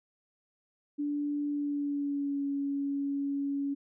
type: tone with pitch glide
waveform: sine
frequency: 291 to 280.4 Hz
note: D4 to C#4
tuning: -16 to +20 cents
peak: -29 dBFS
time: 0.98-3.75 s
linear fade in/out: 20 ms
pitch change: -64 cents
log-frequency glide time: 1.48-2.45 s
effects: none

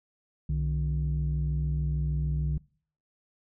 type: tone pair together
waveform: sine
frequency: 64.2 / 150.8 Hz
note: C2 / D3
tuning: -32 / +46 cents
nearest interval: octave + minor third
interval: 1478 cents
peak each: -27 dBFS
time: 0.49-2.58 s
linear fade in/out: 5 ms
effects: noise-tail reverb RT60 0.5 s tail -24 dB re dry + tanh soft clip ceiling -21 dBFS

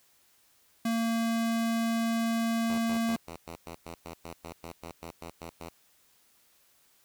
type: tone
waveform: square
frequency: 228.7 Hz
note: A#3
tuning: 33 cents flat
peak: -27 dBFS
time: 0.85-3.16 s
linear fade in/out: 5 ms
type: tone bursts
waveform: 5% pulse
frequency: 83.7 Hz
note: E2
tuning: 27 cents sharp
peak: -29 dBFS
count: 16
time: 2.69-5.695 s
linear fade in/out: 10 ms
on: 95 ms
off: 99 ms
effects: white hiss -65 dBFS RMS until 7.04 s

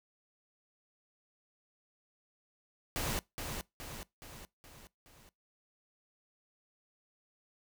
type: noise with echo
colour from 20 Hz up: pink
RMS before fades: -35 dBFS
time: 2.96-3.19 s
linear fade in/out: 0 ms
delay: 420 ms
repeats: 5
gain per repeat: -5 dB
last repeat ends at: 5.29 s
effects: noise-tail reverb RT60 0.2 s tail -23 dB re dry

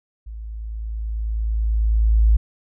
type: tone with level ramp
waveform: sine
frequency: 54.6 Hz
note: A1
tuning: 13 cents flat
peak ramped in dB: -31 to -10 dBFS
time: 0.26-2.37 s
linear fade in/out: 10 ms
effects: none

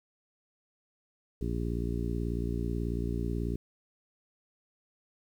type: harmonic tone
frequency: 58.27 Hz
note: A#1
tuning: in tune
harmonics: 1 / 2 / 3 / 4 / 5 / 6 / 7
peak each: -33 / -36 / -38 / -39 / -40 / -41 / -41 dBFS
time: 1.41-3.56 s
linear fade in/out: 5 ms
effects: 10-bit

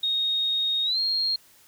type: tone with pitch glide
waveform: sine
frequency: 3729 to 4234 Hz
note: A#7 to C8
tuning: 0 to +20 cents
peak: -22 dBFS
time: 0.03-1.36 s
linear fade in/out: 5 ms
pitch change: +220 cents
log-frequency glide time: 0.84-0.99 s
effects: white hiss -56 dBFS RMS until 1.67 s

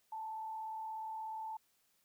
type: tone with frequency modulation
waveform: sine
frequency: 880 Hz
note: A5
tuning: in tune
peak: -40 dBFS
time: 0.12-1.57 s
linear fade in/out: 5 ms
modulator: 36.8 Hz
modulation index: 0.41
effects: white hiss -75 dBFS RMS until 2.04 s

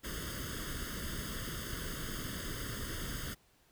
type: noise with comb filter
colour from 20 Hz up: pink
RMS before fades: -40 dBFS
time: 0.03-3.35 s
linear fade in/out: 20 ms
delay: 0.61 ms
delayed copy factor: +1
effects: pink hiss -68 dBFS RMS until 3.71 s

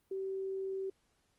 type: tone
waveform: sine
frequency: 384.7 Hz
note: G4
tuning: 33 cents flat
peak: -35 dBFS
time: 0.11-0.9 s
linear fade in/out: 5 ms
effects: pink hiss -75 dBFS RMS until 1.38 s + Opus 24 kbps

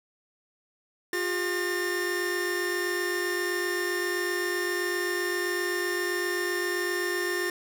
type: tone cluster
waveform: 45% pulse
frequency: 354.3 / 402 / 1813 Hz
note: F4 / G4 / A#6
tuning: +25 / +44 / -49 cents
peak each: -30 / -35 / -30 dBFS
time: 1.13-7.5 s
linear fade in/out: 2 ms
effects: none

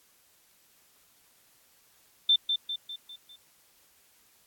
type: tone with echo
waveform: sine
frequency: 3559 Hz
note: A7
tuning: 19 cents sharp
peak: -18 dBFS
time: 2.29-2.36 s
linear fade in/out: 5 ms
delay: 200 ms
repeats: 5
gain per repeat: -6 dB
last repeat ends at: 3.36 s
effects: white hiss -63 dBFS RMS until 4.46 s + AAC 64 kbps

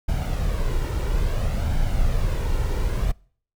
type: noise with flanger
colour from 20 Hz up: brown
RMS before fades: -22 dBFS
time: 0.08-3.12 s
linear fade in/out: 10 ms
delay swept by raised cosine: 1.3 to 2.18 ms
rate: 0.59 Hz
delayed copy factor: +0.5
effects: noise-tail reverb RT60 0.5 s tail -25 dB re dry

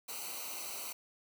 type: noise with comb filter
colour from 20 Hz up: white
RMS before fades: -42 dBFS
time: 0.08-0.93 s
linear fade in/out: 10 ms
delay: 0.58 ms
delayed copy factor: -0.85
effects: none

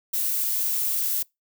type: noise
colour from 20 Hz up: violet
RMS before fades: -25 dBFS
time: 0.13-1.23 s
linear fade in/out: 10 ms
effects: noise-tail reverb RT60 0.2 s tail -25 dB re dry

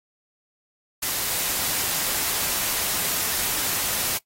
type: noise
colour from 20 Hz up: white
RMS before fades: -25 dBFS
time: 1.02-4.18 s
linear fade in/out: 10 ms
effects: noise-tail reverb RT60 0.1 s tail -18 dB re dry + AAC 48 kbps

